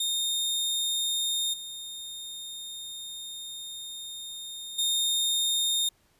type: tone with level steps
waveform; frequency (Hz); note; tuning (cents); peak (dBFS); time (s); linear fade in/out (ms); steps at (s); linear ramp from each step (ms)
sawtooth; 3668; A#7; -29; -23 / -34 / -21; 0-5.89; 5; 1.53 / 4.78; 10
effects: pink hiss -66 dBFS RMS until 6.19 s + resampled to 32000 Hz